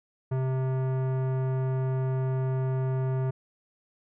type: tone with tanh clipping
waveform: sine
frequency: 130.81 Hz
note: C3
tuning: in tune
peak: -27 dBFS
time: 0.31-3.31 s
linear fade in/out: 10 ms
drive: 17 dB
effects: none